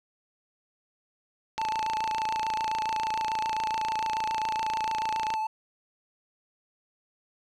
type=tone with vibrato; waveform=triangle; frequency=877 Hz; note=A5; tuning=6 cents flat; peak=-25 dBFS; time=1.58-5.47 s; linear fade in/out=5 ms; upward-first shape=triangle; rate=7 Hz; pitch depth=25 cents each way
type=click train; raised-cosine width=0.2 ms; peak=-15 dBFS; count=107; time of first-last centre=1.58-5.339 s; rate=28.2 Hz
effects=none